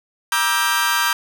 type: chord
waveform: sawtooth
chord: E half-diminished seventh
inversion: second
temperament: just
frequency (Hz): 949.3 / 1186.7 / 1318.5 / 1582.2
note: Bb5 / D6 / E6 / G6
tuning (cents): +31 / +18 / 0 / +16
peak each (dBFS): -19 / -20 / -21 / -16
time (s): 0.32-1.13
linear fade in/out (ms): 2
effects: none